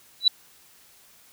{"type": "tone with exponential growth", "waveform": "sine", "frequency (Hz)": 3951, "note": "B7", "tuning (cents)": 0, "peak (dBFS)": -10, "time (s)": [0.2, 0.28], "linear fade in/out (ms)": 5, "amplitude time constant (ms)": 16, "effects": ["white hiss -55 dBFS RMS until 1.32 s"]}